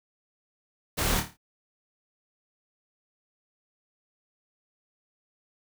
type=noise with echo; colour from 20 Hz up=pink; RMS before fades=-27 dBFS; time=0.97-1.21 s; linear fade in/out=20 ms; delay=27 ms; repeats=6; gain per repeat=-6 dB; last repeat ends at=1.372 s; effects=none